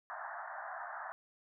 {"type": "band-pass noise", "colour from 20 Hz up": "pink", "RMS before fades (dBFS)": -44, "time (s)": [0.1, 1.12], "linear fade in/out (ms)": 0, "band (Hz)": [640, 1800], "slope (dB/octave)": 96, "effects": []}